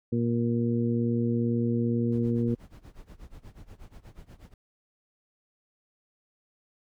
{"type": "harmonic tone", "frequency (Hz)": 117.8, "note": "A#2", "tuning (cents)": 19, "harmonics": [1, 2, 3, 4], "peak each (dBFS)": [-28, -26, -33, -34], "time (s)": [0.12, 2.55], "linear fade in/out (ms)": 10}
{"type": "noise with tremolo", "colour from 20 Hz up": "brown", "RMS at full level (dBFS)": -44, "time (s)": [2.12, 4.54], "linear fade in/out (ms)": 2, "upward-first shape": "sine", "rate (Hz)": 8.3, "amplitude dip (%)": 90}
{"effects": []}